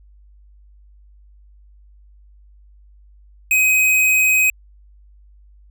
square tone, 2522 Hz, D#7, 23 cents sharp, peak -13 dBFS, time 3.51-4.5 s, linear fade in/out 2 ms, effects added 50 Hz sine -45 dBFS peak until 5.7 s

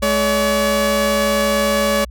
sawtooth tone pair together, 212.7 / 569 Hz, G#3 / C#5, +42 / +45 cents, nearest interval octave + perfect fourth, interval 1703 cents, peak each -16 / -12 dBFS, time 0.02-2.05 s, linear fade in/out 10 ms, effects added 60 Hz sine -31 dBFS peak until 2.1 s

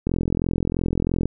click train, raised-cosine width 3 ms, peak -9 dBFS, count 52, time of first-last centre 0.07-1.256 s, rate 43 Hz, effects none

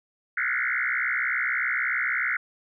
sine tone with frequency modulation, 1778 Hz, A6, 18 cents sharp, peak -23 dBFS, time 0.37-2.37 s, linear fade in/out 5 ms, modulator 63.4 Hz, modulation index 6.1, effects none

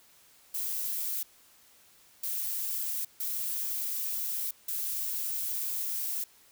violet noise bursts at uneven times, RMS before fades -33 dBFS, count 4, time 0.54-1.23 / 2.23-3.05 / 3.2-4.51 / 4.68-6.24 s, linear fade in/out 5 ms, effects white hiss -60 dBFS RMS until 6.51 s

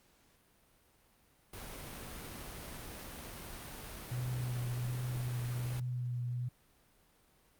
pink noise, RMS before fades -46 dBFS, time 1.53-5.8 s, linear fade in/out 5 ms
sine tone with vibrato, 123.2 Hz, B2, 4 cents flat, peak -34 dBFS, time 4.11-6.49 s, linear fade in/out 10 ms, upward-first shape triangle, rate 1.3 Hz, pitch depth 22 cents each way
effects pink hiss -68 dBFS RMS until 7.59 s + Opus 48 kbps

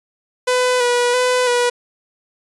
sawtooth tone with vibrato, 493.9 Hz, B4, in tune, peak -10 dBFS, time 0.47-1.7 s, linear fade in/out 10 ms, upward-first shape square, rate 1.5 Hz, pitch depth 26 cents each way, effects resampled to 24000 Hz

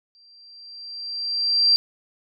sine tone with exponential growth, 4717 Hz, D8, 7 cents sharp, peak -12 dBFS, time 0.15-1.76 s, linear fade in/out 0 ms, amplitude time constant 350 ms, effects none

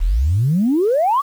sine exponential sweep, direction up, 35.6 to 1185 Hz, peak -12 dBFS, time 0-1.22 s, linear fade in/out 20 ms, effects tanh soft clip ceiling -8 dBFS + 7-bit

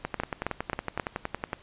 two click trains, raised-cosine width 0.5 ms, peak -14 / -12 dBFS, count 17 / 4, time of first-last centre 0.05-1.531 / 0.2-0.998 s, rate 10.8 / 3.76 Hz, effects pink hiss -54 dBFS RMS until 1.62 s + resampled to 8000 Hz

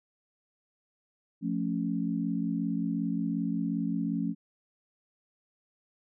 sine chord, F augmented, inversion none, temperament equal, 174.61 / 220 / 277.2 Hz, F3 / A3 / C#4, 0 / 0 / 0 cents, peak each -32 dBFS, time 1.41-4.35 s, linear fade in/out 50 ms, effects none

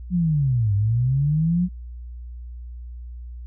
sine linear two-way sweep, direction down then up, 184.1 to 98 to 184.1 Hz, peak -17 dBFS, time 0.1-1.69 s, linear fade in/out 50 ms, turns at 0.74 s, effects added 60 Hz sine -33 dBFS peak until 3.46 s

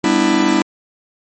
45% pulse chord, E minor seventh, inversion first, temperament just, 197.78 / 247.2 / 296.7 / 329.6 Hz, G3 / B3 / D4 / E4, +16 / +2 / +18 / 0 cents, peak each -20 / -19 / -17 / -16 dBFS, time 0.04-0.62 s, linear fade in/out 2 ms, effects MP3 32 kbps

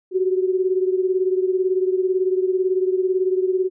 sine beating tone pair, 370 / 388 Hz, F#4 / G4, 0 / -18 cents, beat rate 18 Hz, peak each -18 / -23 dBFS, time 0.11-3.7 s, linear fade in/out 50 ms, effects none

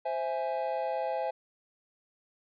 triangle chord, C augmented, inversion none, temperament equal, 523.3 / 659.3 / 830.6 Hz, C5 / E5 / G#5, 0 / 0 / 0 cents, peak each -32 dBFS, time 0.05-1.31 s, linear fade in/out 10 ms, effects resampled to 11025 Hz

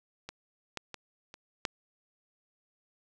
clicks, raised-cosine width 0.2 ms, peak -23 / -18 / -23 / -29 / -12 dBFS, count 5, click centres 0.29 / 0.773 / 0.943 / 1.341 / 1.652 s, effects none

